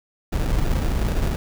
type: noise with sample-and-hold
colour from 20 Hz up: brown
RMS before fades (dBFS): -21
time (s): 0.32-1.36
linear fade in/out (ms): 5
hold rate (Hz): 1050
effects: none